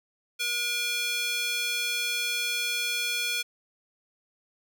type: tone with high-pass filter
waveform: square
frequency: 480 Hz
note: B4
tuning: 49 cents flat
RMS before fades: -29 dBFS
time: 0.39-3.43 s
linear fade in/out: 20 ms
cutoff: 2600 Hz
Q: 1.7
effects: none